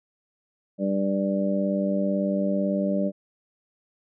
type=harmonic tone; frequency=98 Hz; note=G2; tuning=in tune; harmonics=2 / 3 / 4 / 5 / 6; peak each=-24 / -30 / -37 / -35 / -27 dBFS; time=0.78-3.12 s; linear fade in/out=50 ms; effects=none